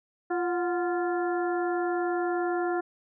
harmonic tone with a mistuned harmonic, 347.5 Hz, F4, 9 cents flat, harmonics 1 / 2 / 3 / 4 / 5, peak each -27 / -31 / -40 / -36 / -41 dBFS, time 0.3-2.81 s, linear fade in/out 10 ms, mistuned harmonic 2, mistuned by +72 cents, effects none

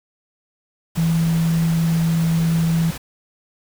sine tone in noise, 164.81 Hz, E3, in tune, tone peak -15 dBFS, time 0.97-2.91 s, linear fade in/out 10 ms, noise pink, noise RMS -32 dBFS, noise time 0.95-2.98 s, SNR +14 dB, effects none

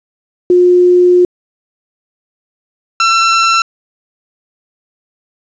sine / sawtooth tone pair in turn, 357.7 / 1345.4 Hz, F4 / E6, +41 / +35 cents, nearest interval octave + major seventh, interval 2294 cents, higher second, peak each -4 dBFS, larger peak neither, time 0.5-1.25 / 3-3.62 s, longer first, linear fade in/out 2 ms, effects resampled to 16000 Hz + 7-bit

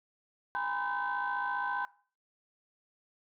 sine tone cluster, 816 / 962 / 1017 / 1535 Hz, G#5 / B5 / C6 / G6, -31 / -46 / -50 / -37 cents, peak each -36 / -37 / -35 / -34 dBFS, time 0.55-1.85 s, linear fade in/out 0 ms, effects noise-tail reverb RT60 0.4 s tail -19 dB re dry + tanh soft clip ceiling -24 dBFS

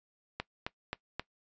click train, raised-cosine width 0.3 ms, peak -18 dBFS, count 4, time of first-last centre 0.4-1.196 s, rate 3.77 Hz, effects noise-tail reverb RT60 0.1 s tail -20 dB re dry + resampled to 16000 Hz

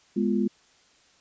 sine chord, F diminished, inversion first, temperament equal, 207.7 / 246.9 / 349.2 Hz, Ab3 / Cb4 / F4, 0 / 0 / 0 cents, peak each -24 / -27 / -28 dBFS, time 0.16-0.48 s, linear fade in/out 10 ms, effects white hiss -60 dBFS RMS until 1.2 s + resampled to 16000 Hz

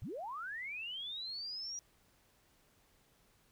sine linear sweep, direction up, 74.4 to 5800 Hz, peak -40 dBFS, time 0.02-1.79 s, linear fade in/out 0 ms, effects pink hiss -70 dBFS RMS until 3.51 s

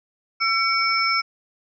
sine tone cluster, 1344 / 2254 / 5300 Hz, E6 / C#7 / E8, +33 / +28 / +9 cents, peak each -22 / -22 / -24 dBFS, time 0.4-1.22 s, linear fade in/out 20 ms, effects none

